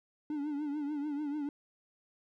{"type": "tone with vibrato", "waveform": "triangle", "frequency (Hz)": 293.4, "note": "D4", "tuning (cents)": -2, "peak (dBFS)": -31, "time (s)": [0.3, 1.49], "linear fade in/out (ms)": 2, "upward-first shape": "triangle", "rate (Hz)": 6.8, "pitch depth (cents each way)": 90, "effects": []}